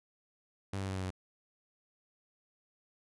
sawtooth tone with pitch steps, 98 / 96.65 / 95.32 / 94.01 / 92.71 Hz, G2 / G2 / G2 / F#2 / F#2, 0 / -24 / -48 / +28 / +4 cents, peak -31 dBFS, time 0.73-1.105 s, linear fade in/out 5 ms, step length 75 ms, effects resampled to 24000 Hz

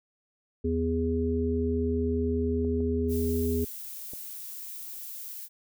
harmonic tone, 82.41 Hz, E2, in tune, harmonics 1 / 3 / 5, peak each -29 / -29 / -29 dBFS, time 0.64-3.65 s, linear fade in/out 10 ms
clicks, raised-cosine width 2 ms, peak -30 dBFS, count 3, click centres 2.648 / 2.805 / 4.135 s
violet noise, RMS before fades -40 dBFS, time 3.08-5.49 s, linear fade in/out 50 ms
effects none

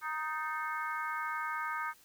harmonic tone with a mistuned harmonic, 311.1 Hz, D#4, in tune, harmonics 3 / 4 / 5 / 6 / 7, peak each -40 / -37 / -39 / -47 / -44 dBFS, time 0.01-1.94 s, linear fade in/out 50 ms, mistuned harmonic 6, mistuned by -75 cents, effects white hiss -62 dBFS RMS until 2.04 s

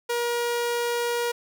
sawtooth tone, 476.3 Hz, A#4, 37 cents sharp, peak -20 dBFS, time 0.09-1.32 s, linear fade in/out 10 ms, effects none

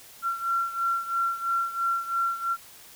sine beating tone pair, 1364 / 1367 Hz, F6 / F6, -41 / -37 cents, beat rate 3 Hz, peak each -26 / -30 dBFS, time 0.22-2.57 s, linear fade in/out 50 ms, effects white hiss -49 dBFS RMS until 2.95 s

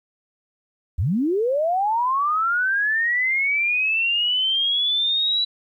sine linear sweep, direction up, 64.4 to 3949 Hz, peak -18 dBFS, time 0.98-5.45 s, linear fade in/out 10 ms, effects 10-bit

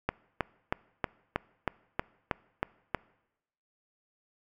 click train, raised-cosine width 0.5 ms, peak -12 dBFS, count 10, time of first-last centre 0.09-2.947 s, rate 3.15 Hz, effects noise-tail reverb RT60 0.9 s tail -23 dB re dry

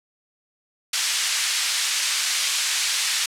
white band-pass noise, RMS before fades -23 dBFS, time 0.93-3.26 s, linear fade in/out 5 ms, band 1800 to 7200 Hz, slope 12 dB/octave, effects low-pass 11000 Hz 12 dB/octave

